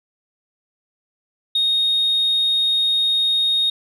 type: tone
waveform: sine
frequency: 3719 Hz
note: A#7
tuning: 5 cents flat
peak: -14 dBFS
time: 1.55-3.7 s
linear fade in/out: 5 ms
effects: tanh soft clip ceiling -12 dBFS